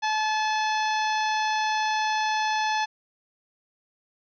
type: harmonic tone with a mistuned harmonic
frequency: 863 Hz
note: A5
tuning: 34 cents flat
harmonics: 1 / 2 / 3 / 4 / 5 / 6 / 7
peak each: -24 / -30 / -34 / -36 / -38 / -40 / -41 dBFS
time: 0.02-2.86 s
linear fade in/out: 20 ms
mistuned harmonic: 5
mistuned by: -26 cents
effects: none